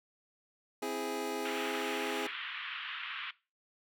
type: chord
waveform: 25% pulse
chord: C augmented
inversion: none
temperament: equal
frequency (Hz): 261.6 / 329.6 / 415.3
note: C4 / E4 / G#4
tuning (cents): 0 / 0 / 0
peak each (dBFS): -37 / -37 / -33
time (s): 0.82-2.27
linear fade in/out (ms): 5
type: band-pass noise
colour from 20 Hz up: white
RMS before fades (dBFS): -41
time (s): 1.45-3.31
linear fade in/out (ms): 5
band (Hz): 1100 to 3300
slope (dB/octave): 48
effects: noise-tail reverb RT60 0.3 s tail -20 dB re dry